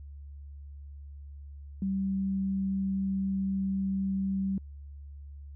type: tone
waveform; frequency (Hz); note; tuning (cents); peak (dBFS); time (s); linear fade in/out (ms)
sine; 193.4; G3; -23; -27; 1.82-4.58; 2
effects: added 71 Hz sine -42 dBFS peak until 5.55 s